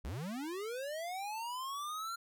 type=linear sweep; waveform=square; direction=up; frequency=46.26 to 1384 Hz; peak=-39 dBFS; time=0.04-2.16 s; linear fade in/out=10 ms; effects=none